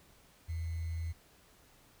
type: tone with sample-and-hold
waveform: sine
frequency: 82.41 Hz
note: E2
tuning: in tune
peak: -34 dBFS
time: 0.48-1.13 s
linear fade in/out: 20 ms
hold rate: 2100 Hz
effects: pink hiss -63 dBFS RMS until 2 s